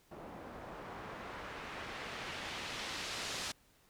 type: noise with low-pass filter sweep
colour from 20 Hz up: white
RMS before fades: -44 dBFS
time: 0.11-3.52 s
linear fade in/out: 5 ms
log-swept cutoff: 680 to 5900 Hz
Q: 0.85
effects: pink hiss -68 dBFS RMS until 3.89 s